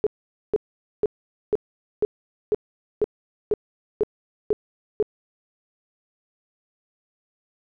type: tone bursts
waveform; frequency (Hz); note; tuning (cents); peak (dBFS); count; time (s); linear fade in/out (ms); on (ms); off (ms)
sine; 423; G#4; +32; -16; 11; 0.04-5.026; 0; 26; 470
effects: none